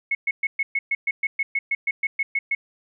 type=tone bursts; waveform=sine; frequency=2190 Hz; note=C#7; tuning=22 cents flat; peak=-19 dBFS; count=16; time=0.11-2.55 s; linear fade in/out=5 ms; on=40 ms; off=120 ms; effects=none